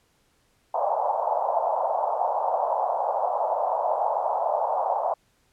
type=band-pass noise; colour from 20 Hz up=pink; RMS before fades=-25 dBFS; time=0.74-5.14 s; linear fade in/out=5 ms; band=600 to 930 Hz; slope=48 dB/octave; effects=pink hiss -66 dBFS RMS until 5.52 s + low-pass 12000 Hz 12 dB/octave